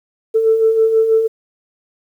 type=beating tone pair; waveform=sine; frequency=440 / 446.2 Hz; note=A4 / A4; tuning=0 / +24 cents; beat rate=6.2 Hz; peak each=-19 / -10 dBFS; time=0.34-1.28 s; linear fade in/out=20 ms; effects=tanh soft clip ceiling -3 dBFS + 8-bit